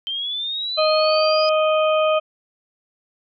sine linear sweep, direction up, 3120 to 4978 Hz, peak -23 dBFS, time 0.07-1.49 s, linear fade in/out 0 ms
harmonic tone, 622.3 Hz, D#5, in tune, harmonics 1 / 2 / 4 / 5, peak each -16 / -22 / -28 / -30 dBFS, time 0.77-2.2 s, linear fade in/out 20 ms
effects none

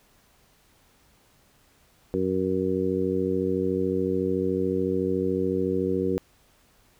harmonic tone, 93.8 Hz, F#2, 24 cents sharp, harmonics 1 / 2 / 3 / 4 / 5, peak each -35 / -30 / -29 / -27 / -28 dBFS, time 2.14-6.18 s, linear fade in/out 0 ms, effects pink hiss -61 dBFS RMS until 6.99 s

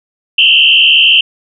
sine tone with frequency modulation, 2916 Hz, F#7, 26 cents flat, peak -4 dBFS, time 0.38-1.21 s, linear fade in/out 5 ms, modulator 74.2 Hz, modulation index 3.4, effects none

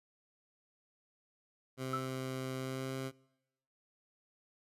15% pulse tone with pitch glide, 130.81 to 132.56 Hz, C3 to C3, 0 to +23 cents, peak -31 dBFS, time 1.77-3.12 s, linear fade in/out 50 ms, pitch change +23 cents, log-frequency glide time 2.57-2.94 s
sine tone with exponential decay, 1318.5 Hz, E6, in tune, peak -31 dBFS, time 1.93-2.17 s, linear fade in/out 5 ms, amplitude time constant 51 ms
effects noise-tail reverb RT60 1.0 s tail -25 dB re dry + resampled to 32000 Hz

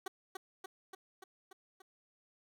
15% pulse tone with echo, 379.5 Hz, F#4, 44 cents sharp, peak -31 dBFS, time 0.06-0.08 s, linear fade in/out 5 ms, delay 290 ms, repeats 6, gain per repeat -3 dB, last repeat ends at 1.82 s, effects none

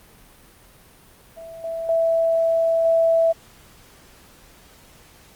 sine tone with level steps, 659.3 Hz, E5, in tune, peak -35 / -25 / -16 / -14 dBFS, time 1.36-3.33 s, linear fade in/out 20 ms, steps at 1.64 / 1.89 / 2.85 s, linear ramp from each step 2 ms, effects pink hiss -50 dBFS RMS until 5.35 s + Opus 32 kbps

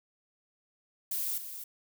violet noise with echo, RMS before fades -33 dBFS, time 1.11-1.38 s, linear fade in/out 5 ms, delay 260 ms, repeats 1, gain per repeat -9 dB, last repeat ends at 1.64 s, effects none

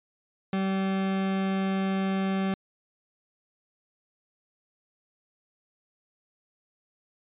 40% pulse tone, 192.4 Hz, G3, 32 cents flat, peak -24 dBFS, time 0.53-2.54 s, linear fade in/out 2 ms, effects resampled to 8000 Hz

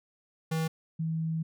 square / sine tone pair in turn, 160.7 / 161.47 Hz, E3 / E3, -44 / -35 cents, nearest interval unison, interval 9 cents, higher second, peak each -28 dBFS, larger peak neither, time 0.51-0.68 / 0.99-1.43 s, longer second, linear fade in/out 10 ms, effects none

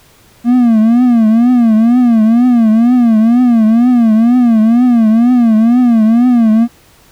triangle tone with vibrato, 233.1 Hz, A#3, in tune, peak -3 dBFS, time 0.44-6.68 s, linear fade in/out 50 ms, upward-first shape triangle, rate 2.1 Hz, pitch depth 150 cents each way, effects pink hiss -45 dBFS RMS until 7.11 s

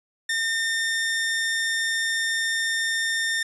sawtooth tone, 1814 Hz, A#6, 48 cents flat, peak -19 dBFS, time 0.29-3.43 s, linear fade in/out 5 ms, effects resampled to 24000 Hz

